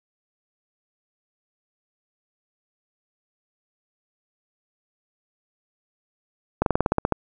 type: slowing click train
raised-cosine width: 1 ms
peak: -5 dBFS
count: 10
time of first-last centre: 6.62-7.123 s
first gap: 42 ms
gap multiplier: 1.07
effects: none